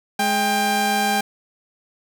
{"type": "tone pair together", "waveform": "sawtooth", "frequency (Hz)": [210.4, 794.4], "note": ["G#3", "G5"], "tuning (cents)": [23, 23], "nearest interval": "octave + major seventh", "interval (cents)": 2300, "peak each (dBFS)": [-20, -15], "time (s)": [0.19, 1.21], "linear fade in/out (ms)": 5, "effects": []}